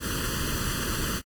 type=noise with comb filter; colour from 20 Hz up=pink; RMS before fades=-29 dBFS; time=0-1.22 s; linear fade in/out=50 ms; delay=0.66 ms; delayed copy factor=+0.9; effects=AAC 64 kbps